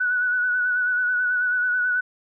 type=tone with vibrato; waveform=sine; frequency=1480 Hz; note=F#6; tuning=in tune; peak=-19 dBFS; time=0-2.01 s; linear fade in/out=10 ms; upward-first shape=sine; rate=9.2 Hz; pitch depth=31 cents each way; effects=none